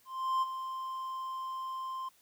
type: tone with ADSR envelope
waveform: triangle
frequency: 1046.5 Hz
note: C6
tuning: in tune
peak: -24 dBFS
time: 0.05-2.09 s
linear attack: 370 ms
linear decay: 26 ms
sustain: -10 dB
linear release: 8 ms
effects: white hiss -66 dBFS RMS until 2.21 s